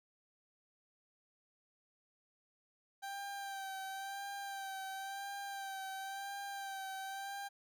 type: tone with vibrato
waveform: 30% pulse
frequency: 784 Hz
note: G5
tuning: in tune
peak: -39 dBFS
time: 3.02-7.49 s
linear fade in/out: 20 ms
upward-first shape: sine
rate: 0.96 Hz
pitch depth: 32 cents each way
effects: none